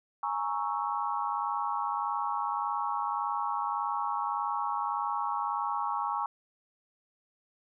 sine chord, A# half-diminished seventh, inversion third, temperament equal, 830.6 / 932.3 / 1108.7 / 1318.5 Hz, G#5 / A#5 / C#6 / E6, 0 / 0 / 0 / 0 cents, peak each -34 / -34 / -33 / -38 dBFS, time 0.23-6.26 s, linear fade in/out 2 ms, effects none

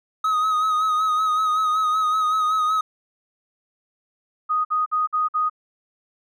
triangle tone with vibrato, 1262 Hz, D#6, 24 cents sharp, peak -16 dBFS, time 0.24-2.81 s, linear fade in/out 5 ms, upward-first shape sine, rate 5.3 Hz, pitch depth 38 cents each way
sine tone bursts, 1244.5 Hz, D#6, in tune, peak -18 dBFS, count 5, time 4.49-5.498 s, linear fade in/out 20 ms, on 160 ms, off 52 ms
effects none

